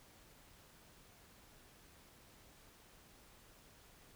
silence, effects pink hiss -63 dBFS RMS until 4.15 s

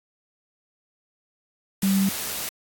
sine tone in noise, 194.1 Hz, G3, 17 cents flat, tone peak -18 dBFS, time 1.83-2.09 s, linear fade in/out 2 ms, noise white, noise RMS -30 dBFS, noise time 1.82-2.49 s, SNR +9 dB, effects AAC 64 kbps

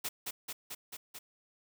white noise with echo, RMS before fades -36 dBFS, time 0.04-0.09 s, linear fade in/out 10 ms, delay 220 ms, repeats 5, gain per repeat -2 dB, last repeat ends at 1.19 s, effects none

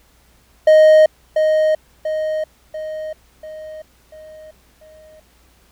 triangle tone with echo, 622.3 Hz, D#5, in tune, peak -4 dBFS, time 0.67-1.06 s, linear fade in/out 5 ms, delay 690 ms, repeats 6, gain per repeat -6 dB, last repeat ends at 5.2 s, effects added 60 Hz sine -55 dBFS peak until 5.71 s + pink hiss -55 dBFS RMS until 5.71 s

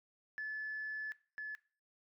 sine tone pair in turn, 1730 / 1722.2 Hz, A6 / A6, -30 / -38 cents, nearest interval unison, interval 8 cents, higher first, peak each -37 / -39 dBFS, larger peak first, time 0.38-1.12 / 1.38-1.55 s, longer first, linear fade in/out 0 ms, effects noise-tail reverb RT60 0.4 s tail -19 dB re dry + tanh soft clip ceiling -34 dBFS

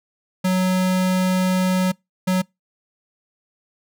square tone bursts at uneven times, 185 Hz, F#3, in tune, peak -17 dBFS, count 2, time 0.44-1.92 / 2.27-2.42 s, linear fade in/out 10 ms, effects noise-tail reverb RT60 0.2 s tail -26 dB re dry

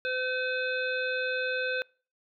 harmonic tone, 510 Hz, C5, 44 cents flat, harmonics 1 / 3 / 5 / 7 / 8, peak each -32 / -31 / -36 / -41 / -44 dBFS, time 0.05-1.82 s, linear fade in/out 0 ms, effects noise-tail reverb RT60 0.4 s tail -26 dB re dry

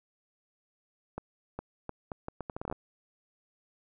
accelerating click train, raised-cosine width 1 ms, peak -22 dBFS, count 14, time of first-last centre 1.18-2.725 s, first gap 410 ms, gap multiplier 0.74, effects none

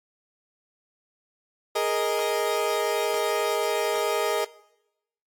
30% pulse chord, Ab suspended second, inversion none, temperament equal, 415.3 / 466.2 / 622.3 Hz, Ab4 / Bb4 / Eb5, 0 / 0 / 0 cents, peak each -25 dBFS, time 1.75-4.45 s, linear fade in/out 10 ms, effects noise-tail reverb RT60 0.9 s tail -21 dB re dry + AAC 64 kbps

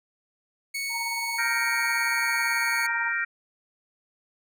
sawtooth tone, 2217 Hz, C#7, in tune, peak -25 dBFS, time 0.74-2.87 s, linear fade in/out 10 ms
sine tone with tremolo, 927 Hz, A#5, 10 cents flat, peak -29 dBFS, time 0.89-3.13 s, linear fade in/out 50 ms, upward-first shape triangle, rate 18 Hz, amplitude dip 70%
sine chord, G minor seventh, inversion third, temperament equal, 1396.9 / 1568 / 1864.7 / 2349 Hz, F6 / G6 / Bb6 / D7, 0 / 0 / 0 / 0 cents, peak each -30 / -31 / -28 / -32 dBFS, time 1.38-3.25 s, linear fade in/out 10 ms
effects none

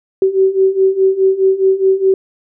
sine beating tone pair, 380 / 384.8 Hz, F#4 / G4, +46 / -32 cents, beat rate 4.8 Hz, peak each -14 / -11 dBFS, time 0.22-2.14 s, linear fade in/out 2 ms, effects none

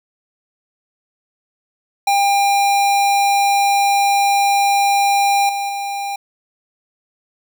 square tone with level steps, 800 Hz, G5, 35 cents sharp, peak -13 / -20 / -22 dBFS, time 2.07-6.16 s, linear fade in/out 5 ms, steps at 5.49 / 5.69 s, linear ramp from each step 2 ms, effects none

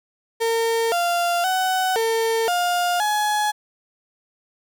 35% pulse tone with pitch steps, 456.8 / 694 / 749 / 452.2 / 707 / 842 Hz, A#4 / F5 / F#5 / A4 / F5 / G#5, -35 / -11 / +21 / +47 / +21 / +24 cents, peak -17 dBFS, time 0.4-3.52 s, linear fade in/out 20 ms, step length 520 ms, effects none

